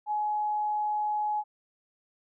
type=tone; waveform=sine; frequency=843 Hz; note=G#5; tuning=26 cents sharp; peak=-26 dBFS; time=0.06-1.44 s; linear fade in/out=50 ms; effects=none